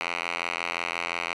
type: tone with band-pass filter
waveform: 5% pulse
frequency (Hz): 85.7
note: F2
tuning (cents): -32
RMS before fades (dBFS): -31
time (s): 0.01-1.33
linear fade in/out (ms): 0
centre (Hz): 2100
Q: 2.1
effects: resampled to 24000 Hz + 8-bit